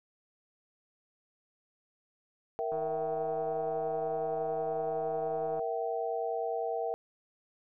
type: chord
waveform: sine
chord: E diminished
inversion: second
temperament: equal with one note detuned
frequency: 466.2 / 659.3 / 769.2 Hz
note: Bb4 / E5 / G5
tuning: 0 / 0 / -33 cents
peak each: -34 / -35 / -36 dBFS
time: 2.59-6.94 s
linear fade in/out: 0 ms
type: click train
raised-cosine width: 1 ms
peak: -32 dBFS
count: 458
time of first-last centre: 2.72-5.594 s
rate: 159 Hz
effects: none